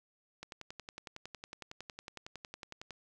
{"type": "click train", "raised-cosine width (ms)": 0.2, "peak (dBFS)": -27, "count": 28, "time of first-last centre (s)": [0.43, 2.907], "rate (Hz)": 10.9, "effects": []}